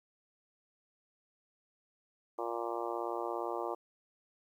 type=harmonic tone; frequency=117.2 Hz; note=A#2; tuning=10 cents sharp; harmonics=3 / 4 / 5 / 6 / 7 / 8 / 9 / 10; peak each=-40 / -41 / -42 / -43 / -43 / -44 / -45 / -45 dBFS; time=2.38-3.75 s; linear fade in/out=10 ms; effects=11-bit